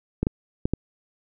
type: clicks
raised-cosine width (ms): 3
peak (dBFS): -9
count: 4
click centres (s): 0.23 / 0.269 / 0.655 / 0.736
effects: none